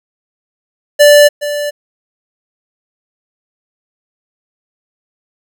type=tone with echo; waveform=square; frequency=585 Hz; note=D5; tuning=7 cents flat; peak=-3 dBFS; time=0.99-1.29 s; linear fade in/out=20 ms; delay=420 ms; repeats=1; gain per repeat=-13 dB; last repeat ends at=1.71 s; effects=none